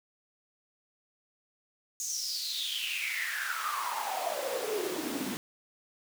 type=noise with high-pass filter sweep; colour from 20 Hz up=pink; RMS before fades=-34 dBFS; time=2-5.37 s; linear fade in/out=0 ms; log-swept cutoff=6700 to 220 Hz; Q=8.2; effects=none